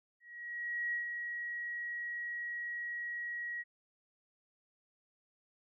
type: tone with ADSR envelope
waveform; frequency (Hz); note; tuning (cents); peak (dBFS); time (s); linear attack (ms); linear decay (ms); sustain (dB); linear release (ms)
sine; 1906; A#6; +38; -32; 0.2-3.64; 730; 120; -5; 34
effects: none